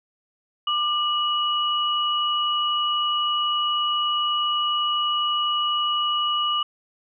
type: tone pair together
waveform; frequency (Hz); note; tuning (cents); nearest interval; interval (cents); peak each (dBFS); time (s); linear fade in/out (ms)
sine; 1194.3 / 2922; D6 / F#7; +29 / -22; octave + minor third; 1549; -23; 0.67-6.63; 5
effects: none